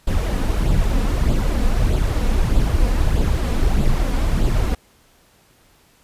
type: noise with flanger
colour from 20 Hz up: brown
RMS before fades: -17 dBFS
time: 0.07-4.75 s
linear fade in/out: 5 ms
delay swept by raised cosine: 0.25 to 4.15 ms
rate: 1.6 Hz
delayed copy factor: +0.5
effects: pink hiss -55 dBFS RMS until 6.03 s + resampled to 32000 Hz